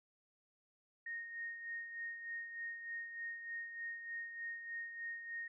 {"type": "tone with tremolo", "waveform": "sine", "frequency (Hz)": 1856, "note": "A#6", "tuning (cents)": -8, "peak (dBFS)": -40, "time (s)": [1.06, 5.48], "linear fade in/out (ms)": 5, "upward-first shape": "sine", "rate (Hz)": 3.3, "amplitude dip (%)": 55, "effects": []}